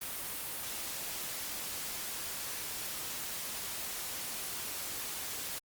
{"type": "noise", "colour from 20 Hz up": "white", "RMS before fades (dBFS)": -39, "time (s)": [0.01, 5.59], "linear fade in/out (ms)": 10, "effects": ["Opus 32 kbps"]}